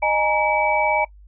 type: tone cluster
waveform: sine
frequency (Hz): 615 / 838 / 936 / 2292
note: D#5 / G#5 / A#5 / D7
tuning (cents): -20 / +15 / +7 / -43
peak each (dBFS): -22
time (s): 0.02-1.05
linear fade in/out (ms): 10
effects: noise-tail reverb RT60 0.1 s tail -21 dB re dry + added 50 Hz sine -43 dBFS peak until 1.27 s